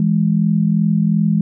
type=tone pair together; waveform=sine; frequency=164.81 / 207.6 Hz; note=E3 / G#3; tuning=0 / 0 cents; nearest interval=major third; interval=400 cents; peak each=-15 dBFS; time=0-1.41 s; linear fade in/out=2 ms; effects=none